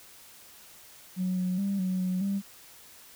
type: tone with pitch steps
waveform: sine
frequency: 184.2 / 182.7 / 198 / 185.3 / 183.8 / 197.6 Hz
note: F#3 / F#3 / G3 / F#3 / F#3 / G3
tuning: -7 / -22 / +18 / +3 / -11 / +14 cents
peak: -25 dBFS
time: 1.16-2.42 s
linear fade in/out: 50 ms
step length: 210 ms
effects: tanh soft clip ceiling -22 dBFS + white hiss -52 dBFS RMS until 3.15 s